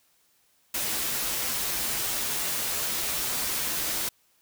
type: noise with comb filter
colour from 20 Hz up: white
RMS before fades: -29 dBFS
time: 0.74-4.09 s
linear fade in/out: 5 ms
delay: 11 ms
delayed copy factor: -0.5
effects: white hiss -66 dBFS RMS until 4.41 s